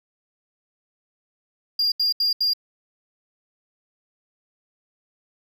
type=tone bursts; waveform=triangle; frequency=4806 Hz; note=D8; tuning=39 cents sharp; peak=-17 dBFS; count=4; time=1.79-2.535 s; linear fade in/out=5 ms; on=130 ms; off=75 ms; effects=none

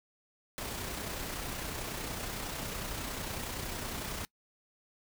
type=noise with amplitude modulation; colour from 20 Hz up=pink; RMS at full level=-37 dBFS; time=0.58-4.25 s; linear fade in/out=0 ms; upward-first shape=sine; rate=30.9 Hz; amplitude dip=35%; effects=noise-tail reverb RT60 0.1 s tail -23 dB re dry

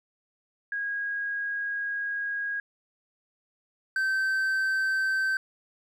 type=tone pair in turn; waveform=sine / triangle; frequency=1641 / 1548.9 Hz; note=G#6 / G6; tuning=-21 / -21 cents; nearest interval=minor second; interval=100 cents; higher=first; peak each=-28 / -22 dBFS; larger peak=second; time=0.72-2.6 / 3.96-5.37 s; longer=first; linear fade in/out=2 ms; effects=none

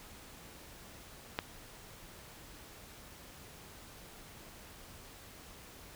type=click; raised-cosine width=0.3 ms; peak=-16 dBFS; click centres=1.389 s; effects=pink hiss -53 dBFS RMS until 5.95 s

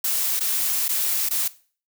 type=noise with dropouts; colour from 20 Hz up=blue; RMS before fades=-23 dBFS; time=0.04-1.48 s; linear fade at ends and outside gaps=5 ms; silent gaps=0.395-0.406 / 0.882-0.89 / 1.289-1.308 s; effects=noise-tail reverb RT60 0.4 s tail -18 dB re dry

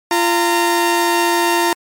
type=tone pair together; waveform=sawtooth; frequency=344.6 / 920 Hz; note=F4 / A#5; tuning=-23 / -23 cents; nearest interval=octave + perfect fourth; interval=1700 cents; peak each=-12 dBFS; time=0.11-1.73 s; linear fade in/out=2 ms; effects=MP3 64 kbps

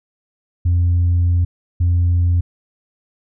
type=tone bursts at uneven times; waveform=sine; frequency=87.2 Hz; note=F2; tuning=2 cents flat; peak=-10 dBFS; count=2; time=0.65-1.45 / 1.8-2.41 s; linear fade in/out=10 ms; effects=tanh soft clip ceiling -10 dBFS

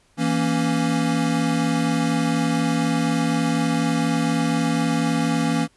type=chord; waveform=square; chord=A# diminished; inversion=second; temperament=equal; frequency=164.81 / 233.1 / 277.2 Hz; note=E3 / A#3 / C#4; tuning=0 / 0 / 0 cents; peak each=-24 dBFS; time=0.17-5.68 s; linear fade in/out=50 ms; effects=pink hiss -60 dBFS RMS until 5.76 s + resampled to 24000 Hz

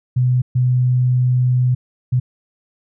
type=tone bursts at uneven times; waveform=sine; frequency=125.7 Hz; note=B2; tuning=31 cents sharp; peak=-12 dBFS; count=3; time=0.16-0.42 / 0.55-1.75 / 2.12-2.2 s; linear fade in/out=10 ms; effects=none

